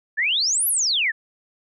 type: exponential two-way sweep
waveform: sine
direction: up then down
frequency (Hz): 1674 to 12000 to 1674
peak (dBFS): -18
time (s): 0.17-1.12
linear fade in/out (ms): 20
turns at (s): 0.68
effects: none